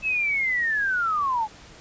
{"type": "linear sweep", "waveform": "sine", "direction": "down", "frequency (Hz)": [2629, 830.6], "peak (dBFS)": -21, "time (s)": [0.02, 1.48], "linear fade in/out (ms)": 50, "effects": ["pink hiss -47 dBFS RMS until 1.8 s", "resampled to 16000 Hz"]}